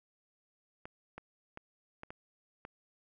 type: clicks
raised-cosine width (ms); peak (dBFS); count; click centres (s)
0.5; -29; 6; 0.855 / 1.18 / 1.574 / 2.034 / 2.105 / 2.651
effects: none